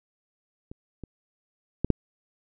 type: clicks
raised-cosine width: 3 ms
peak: -27 / -25 / -11 / -6 dBFS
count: 4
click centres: 0.715 / 1.037 / 1.846 / 1.903 s
effects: none